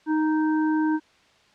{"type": "harmonic tone", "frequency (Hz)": 311.1, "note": "D#4", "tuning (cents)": 0, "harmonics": [1, 3, 5], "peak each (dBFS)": [-20, -30, -34], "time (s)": [0.06, 1], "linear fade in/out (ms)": 50, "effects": ["white hiss -58 dBFS RMS until 1.54 s", "low-pass 4000 Hz 12 dB/octave"]}